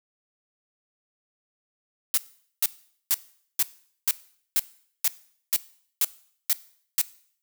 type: noise bursts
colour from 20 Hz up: blue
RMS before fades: -21 dBFS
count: 11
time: 2.14-7.014 s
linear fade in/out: 0 ms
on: 34 ms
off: 450 ms
effects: noise-tail reverb RT60 0.6 s tail -19 dB re dry